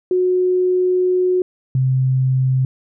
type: tone pair in turn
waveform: sine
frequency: 365.4 / 130.5 Hz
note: F#4 / C3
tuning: -22 / -4 cents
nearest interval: octave + tritone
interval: 1782 cents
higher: first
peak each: -13 dBFS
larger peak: neither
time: 0.11-1.42 / 1.75-2.65 s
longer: first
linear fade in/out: 2 ms
effects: none